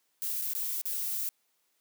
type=noise with dropouts; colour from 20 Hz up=violet; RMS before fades=-33 dBFS; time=0.22-1.29 s; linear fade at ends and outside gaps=0 ms; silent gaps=0.414-0.42 / 0.534-0.55 / 0.815-0.855 s; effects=white hiss -74 dBFS RMS until 1.8 s + high-pass 200 Hz 12 dB/octave